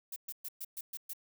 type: noise bursts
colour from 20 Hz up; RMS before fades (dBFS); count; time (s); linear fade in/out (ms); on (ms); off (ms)
violet; -41; 7; 0.12-1.134; 5; 42; 120
effects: none